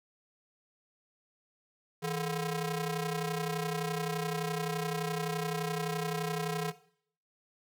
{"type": "ring-modulated tone", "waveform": "sawtooth", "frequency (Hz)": 293.7, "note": "D4", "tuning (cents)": 0, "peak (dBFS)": -25, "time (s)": [2.02, 6.72], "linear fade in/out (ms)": 20, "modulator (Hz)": 131, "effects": ["noise-tail reverb RT60 0.6 s tail -17 dB re dry"]}